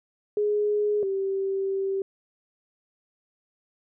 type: tone pair in turn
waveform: sine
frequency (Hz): 416.8 / 388.5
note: G#4 / G4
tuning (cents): +6 / -16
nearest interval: minor second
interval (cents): 122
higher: first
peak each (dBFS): -21 / -24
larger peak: first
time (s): 0.37-1.03 / 1.03-2.02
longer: second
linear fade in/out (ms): 2
effects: none